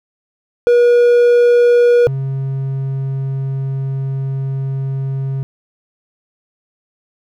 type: tone pair in turn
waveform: triangle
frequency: 481.1 / 135 Hz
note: B4 / C#3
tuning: -45 / -45 cents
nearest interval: octave + minor seventh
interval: 2200 cents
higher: first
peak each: -5 / -15 dBFS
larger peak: first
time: 0.67-2.07 / 2.07-5.43 s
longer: second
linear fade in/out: 0 ms
effects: none